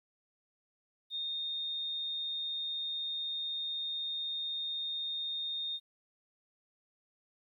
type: tone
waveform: sine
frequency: 3672 Hz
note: A#7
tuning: 27 cents flat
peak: -34 dBFS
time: 1.1-5.8 s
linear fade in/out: 50 ms
effects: 12-bit